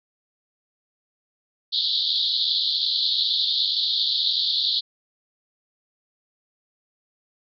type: band-pass noise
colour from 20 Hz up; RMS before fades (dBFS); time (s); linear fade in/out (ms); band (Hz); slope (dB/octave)
white; -23; 1.72-4.81; 20; 3400 to 4500; 96
effects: none